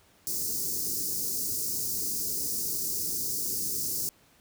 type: band-stop noise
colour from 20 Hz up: white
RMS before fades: -31 dBFS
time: 0.27-4.09 s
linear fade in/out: 0 ms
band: 450 to 4800 Hz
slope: 48 dB/octave
effects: pink hiss -61 dBFS RMS until 4.4 s + high-pass 60 Hz 12 dB/octave